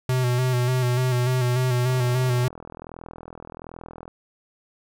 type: tone with vibrato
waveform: square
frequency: 125.6 Hz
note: B2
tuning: 30 cents sharp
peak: -20 dBFS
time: 0.09-2.48 s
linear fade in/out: 2 ms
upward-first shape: square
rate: 3.4 Hz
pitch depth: 33 cents each way
type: click train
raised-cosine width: 1 ms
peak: -24 dBFS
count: 91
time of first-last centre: 1.9-4.079 s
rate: 41.3 Hz
effects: none